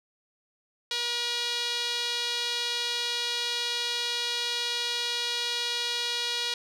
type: tone with band-pass filter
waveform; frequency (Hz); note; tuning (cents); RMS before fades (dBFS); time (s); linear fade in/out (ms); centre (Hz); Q
sawtooth; 479; A#4; +47; -30; 0.91-6.54; 2; 3900; 2.7
effects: none